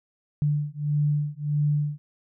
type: beating tone pair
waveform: sine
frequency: 146.83 / 148.43 Hz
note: D3 / D3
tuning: 0 / +19 cents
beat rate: 1.6 Hz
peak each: -25 dBFS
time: 0.42-1.98 s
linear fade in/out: 0 ms
effects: none